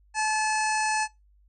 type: harmonic tone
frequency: 864 Hz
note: A5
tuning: 32 cents flat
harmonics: 1 / 2 / 3 / 5 / 6 / 7 / 8 / 9 / 10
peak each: -26 / -29 / -33 / -39 / -39 / -37 / -40 / -42 / -37 dBFS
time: 0.14-1.08 s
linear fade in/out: 50 ms
effects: noise-tail reverb RT60 0.2 s tail -21 dB re dry + added 50 Hz sine -57 dBFS peak until 1.48 s